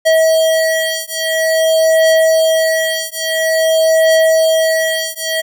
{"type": "beating tone pair", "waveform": "square", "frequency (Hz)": [643, 643.49], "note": ["E5", "E5"], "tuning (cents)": [-43, -42], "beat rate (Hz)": 0.49, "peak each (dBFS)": -14, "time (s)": [0.05, 5.42], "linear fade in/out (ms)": 20, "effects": []}